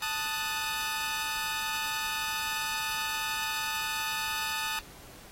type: chord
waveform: 15% pulse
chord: D# diminished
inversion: second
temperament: equal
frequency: 880 / 1244.5 / 1480 Hz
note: A5 / D#6 / F#6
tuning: 0 / 0 / 0 cents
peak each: -27 / -28 / -30 dBFS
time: 0.02-4.79 s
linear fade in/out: 2 ms
effects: pink hiss -51 dBFS RMS until 5.31 s + AAC 48 kbps